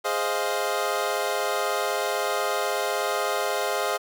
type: chord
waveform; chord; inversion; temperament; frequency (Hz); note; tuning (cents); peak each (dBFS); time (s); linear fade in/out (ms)
25% pulse; F minor seventh; first; equal; 415.3 / 523.3 / 622.3 / 698.5; Ab4 / C5 / Eb5 / F5; 0 / 0 / 0 / 0; -26; 0.04-3.98; 20
effects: none